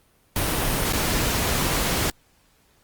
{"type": "noise with dropouts", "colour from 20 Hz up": "pink", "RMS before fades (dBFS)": -23, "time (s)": [0.36, 2.1], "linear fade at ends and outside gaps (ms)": 1, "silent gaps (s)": [0.925, 0.933], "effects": ["pink hiss -61 dBFS RMS until 2.83 s", "Opus 32 kbps"]}